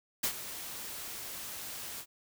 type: noise with ADSR envelope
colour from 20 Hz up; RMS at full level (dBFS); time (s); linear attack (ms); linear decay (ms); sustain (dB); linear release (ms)
white; -29; 0.23-2.06; 10; 81; -13; 66
effects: none